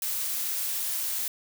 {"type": "noise", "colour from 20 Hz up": "blue", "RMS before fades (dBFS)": -30, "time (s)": [0.02, 1.28], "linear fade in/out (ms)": 2, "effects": []}